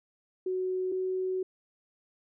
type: tone pair in turn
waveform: sine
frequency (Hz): 371 / 373.1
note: F#4 / F#4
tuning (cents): +5 / +14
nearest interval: unison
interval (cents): 9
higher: second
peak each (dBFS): -28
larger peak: neither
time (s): 0.46-0.92 / 0.92-1.43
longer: second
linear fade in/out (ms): 5
effects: none